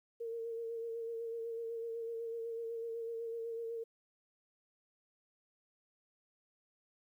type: tone with vibrato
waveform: sine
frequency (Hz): 459.6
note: A#4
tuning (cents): -25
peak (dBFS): -38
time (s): 0.2-3.84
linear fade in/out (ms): 10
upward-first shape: sine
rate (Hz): 8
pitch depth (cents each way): 28
effects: 12-bit